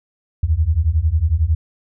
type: beating tone pair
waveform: sine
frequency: 73.9 / 84.9 Hz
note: D2 / F2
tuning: +11 / -48 cents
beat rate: 11 Hz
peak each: -17 / -16 dBFS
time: 0.43-1.55 s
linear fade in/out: 5 ms
effects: none